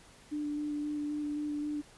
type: tone with vibrato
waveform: sine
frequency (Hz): 296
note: D4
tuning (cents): +14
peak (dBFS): -32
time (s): 0.31-1.82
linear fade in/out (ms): 20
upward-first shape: square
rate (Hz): 3.8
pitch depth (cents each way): 10
effects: pink hiss -57 dBFS RMS until 1.97 s + resampled to 24000 Hz